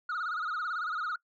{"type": "tone with vibrato", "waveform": "sine", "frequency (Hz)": 1342, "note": "E6", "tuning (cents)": 31, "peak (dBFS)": -28, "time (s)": [0.09, 1.16], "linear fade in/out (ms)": 5, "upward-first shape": "sine", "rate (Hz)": 18, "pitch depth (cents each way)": 150, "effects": ["noise-tail reverb RT60 0.1 s tail -24 dB re dry", "tanh soft clip ceiling -30 dBFS"]}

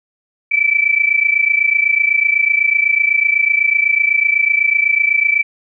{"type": "tone pair together", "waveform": "sine", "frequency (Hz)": [2303, 2331], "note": ["D7", "D7"], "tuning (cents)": [-34, -14], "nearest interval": "unison", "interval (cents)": 20, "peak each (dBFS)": -14, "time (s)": [0.51, 5.43], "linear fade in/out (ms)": 10, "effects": []}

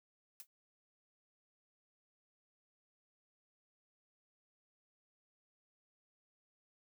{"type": "noise with exponential decay", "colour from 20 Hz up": "blue", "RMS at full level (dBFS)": -45, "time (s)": [0.4, 0.47], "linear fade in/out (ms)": 0, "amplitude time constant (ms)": 15, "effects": []}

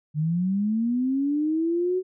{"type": "linear sweep", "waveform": "sine", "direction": "up", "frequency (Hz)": [146.83, 375.9], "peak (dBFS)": -21, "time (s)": [0.14, 2.03], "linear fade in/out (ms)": 50, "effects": []}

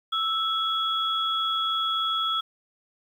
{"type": "tone pair together", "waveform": "sine", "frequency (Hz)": [1318.5, 3349], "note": ["E6", "G#7"], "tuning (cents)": [0, 14], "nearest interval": "octave + major third", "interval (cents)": 1614, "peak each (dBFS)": -26, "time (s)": [0.12, 2.41], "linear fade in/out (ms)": 10, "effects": ["9-bit"]}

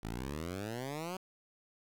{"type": "exponential sweep", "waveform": "10% pulse", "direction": "up", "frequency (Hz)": [51.91, 191.4], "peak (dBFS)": -30, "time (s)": [0.03, 1.17], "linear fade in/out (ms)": 5, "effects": ["10-bit"]}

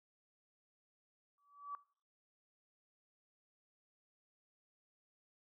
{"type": "tone with exponential growth", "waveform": "sine", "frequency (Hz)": 1148, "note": "D6", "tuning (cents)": -40, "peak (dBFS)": -38, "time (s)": [1.38, 1.75], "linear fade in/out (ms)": 1, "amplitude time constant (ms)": 79, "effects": ["noise-tail reverb RT60 0.5 s tail -21 dB re dry"]}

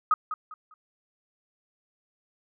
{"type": "tone with echo", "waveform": "sine", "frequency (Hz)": 1257, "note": "D#6", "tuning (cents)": 17, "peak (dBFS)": -17, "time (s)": [0.11, 0.14], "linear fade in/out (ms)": 2, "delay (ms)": 200, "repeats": 3, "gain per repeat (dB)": -11, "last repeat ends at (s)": 0.74, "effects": []}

